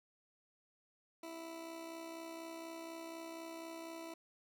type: tone with amplitude modulation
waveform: 20% pulse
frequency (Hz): 329.6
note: E4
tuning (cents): 0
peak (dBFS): -39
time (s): 1.23-4.14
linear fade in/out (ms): 5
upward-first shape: sine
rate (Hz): 64.1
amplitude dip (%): 40
effects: none